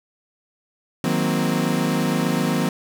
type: chord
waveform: 35% pulse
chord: C half-diminished seventh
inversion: first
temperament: equal with one note detuned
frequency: 158.1 / 185 / 233.1 / 261.6 Hz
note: Eb3 / Gb3 / Bb3 / C4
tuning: +28 / 0 / 0 / 0 cents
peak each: -23 dBFS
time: 1.04-2.69 s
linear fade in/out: 2 ms
effects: none